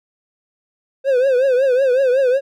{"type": "tone with vibrato", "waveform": "triangle", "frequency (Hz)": 520, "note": "C5", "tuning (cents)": -11, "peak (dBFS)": -10, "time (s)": [1.04, 2.41], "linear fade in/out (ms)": 50, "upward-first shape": "triangle", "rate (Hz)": 5.4, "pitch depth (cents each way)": 130, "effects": []}